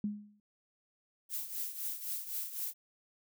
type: tone with exponential decay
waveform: sine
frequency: 207.7 Hz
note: G#3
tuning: in tune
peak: -29 dBFS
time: 0.04-0.4 s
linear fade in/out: 2 ms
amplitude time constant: 78 ms
type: noise with tremolo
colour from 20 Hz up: violet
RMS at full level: -36 dBFS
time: 1.29-2.74 s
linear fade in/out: 50 ms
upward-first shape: triangle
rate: 3.9 Hz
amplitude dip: 75%
effects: none